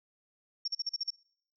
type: tone bursts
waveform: sine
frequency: 5490 Hz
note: F8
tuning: 31 cents flat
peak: -30 dBFS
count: 7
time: 0.65-1.105 s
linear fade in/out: 5 ms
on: 29 ms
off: 42 ms
effects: noise-tail reverb RT60 0.7 s tail -26 dB re dry